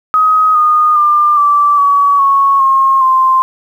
sine tone with pitch steps, 1261 / 1227.9 / 1195.7 / 1164.4 / 1133.9 / 1104.1 / 1075.2 / 1047 Hz, D#6 / D#6 / D6 / D6 / C#6 / C#6 / C6 / C6, +23 / -23 / +31 / -15 / +39 / -7 / +47 / +1 cents, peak -6 dBFS, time 0.14-3.42 s, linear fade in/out 0 ms, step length 410 ms, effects 7-bit

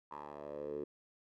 10% pulse tone with band-pass filter sweep, 73.42 Hz, D2, in tune, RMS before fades -44 dBFS, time 0.11-0.84 s, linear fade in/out 5 ms, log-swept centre 970 to 390 Hz, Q 5.5, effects none

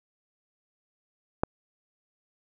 click, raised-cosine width 1 ms, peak -9 dBFS, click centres 1.435 s, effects none

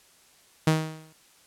sawtooth tone with exponential decay, 157.7 Hz, D#3, 24 cents sharp, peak -13 dBFS, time 0.67-1.13 s, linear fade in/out 5 ms, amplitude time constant 100 ms, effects white hiss -58 dBFS RMS until 1.46 s + low-pass 11000 Hz 12 dB/octave

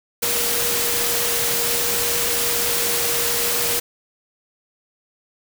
sine tone in noise, 474 Hz, A#4, 29 cents sharp, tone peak -29 dBFS, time 0.22-3.8 s, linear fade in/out 10 ms, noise white, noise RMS -21 dBFS, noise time 0.22-3.8 s, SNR -11 dB, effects none

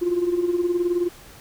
sine tone with tremolo, 350.6 Hz, F4, 7 cents sharp, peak -15 dBFS, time 0.01-1.09 s, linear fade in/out 20 ms, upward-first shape sine, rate 19 Hz, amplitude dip 70%, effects tanh soft clip ceiling -14 dBFS + pink hiss -46 dBFS RMS until 1.4 s

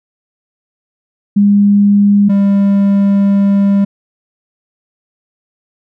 sine / triangle tone pair in turn, 202.9 / 199.18 Hz, G#3 / G3, -40 / +28 cents, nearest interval unison, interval 32 cents, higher first, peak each -5 dBFS, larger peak neither, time 1.36-2.29 / 2.29-3.85 s, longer second, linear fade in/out 10 ms, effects none

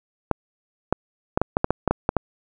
clicks, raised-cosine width 1 ms, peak -4 dBFS, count 11, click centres 0.313 / 0.926 / 1.375 / 1.416 / 1.569 / 1.644 / 1.706 / 1.877 / 1.91 / 2.091 / 2.167 s, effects none

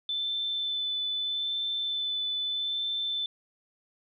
sine tone with vibrato, 3520 Hz, A7, in tune, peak -28 dBFS, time 0.09-3.26 s, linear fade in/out 2 ms, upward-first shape sine, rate 0.79 Hz, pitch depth 12 cents each way, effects none

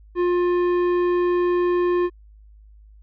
sine tone with tanh clipping, 353.8 Hz, F4, 23 cents sharp, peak -19 dBFS, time 0.15-2.1 s, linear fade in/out 50 ms, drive 12 dB, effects added 52 Hz sine -45 dBFS peak until 3.02 s

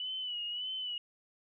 sine tone with vibrato, 2960 Hz, F#7, in tune, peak -35 dBFS, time 0-0.98 s, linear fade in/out 2 ms, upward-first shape sine, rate 1.7 Hz, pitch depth 60 cents each way, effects none

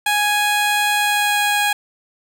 15% pulse tone with pitch glide, 830.6 to 825.3 Hz, G#5 to G#5, 0 to -11 cents, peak -9 dBFS, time 0.06-1.73 s, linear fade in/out 5 ms, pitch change -11 cents, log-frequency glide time 0.95-1.44 s, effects none

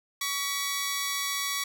10% pulse tone pair together, 1128.7 / 1950 Hz, C#6 / B6, +31 / -23 cents, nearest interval major sixth, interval 946 cents, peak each -22 / -23 dBFS, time 0.21-1.64 s, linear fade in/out 5 ms, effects none

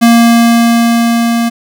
square tone with level ramp, 233.1 Hz, A#3, in tune, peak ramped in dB -3 to -10 dBFS, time 0.01-1.5 s, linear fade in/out 20 ms, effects none

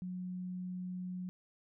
sine tone, 182 Hz, F#3, 28 cents flat, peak -38 dBFS, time 0.02-1.29 s, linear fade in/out 0 ms, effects none

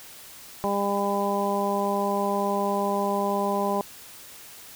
harmonic tone, 200.7 Hz, G3, 41 cents sharp, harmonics 1 / 2 / 3 / 4 / 5, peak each -29 / -29 / -29 / -29 / -29 dBFS, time 0.64-3.81 s, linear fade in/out 0 ms, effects white hiss -45 dBFS RMS until 4.75 s

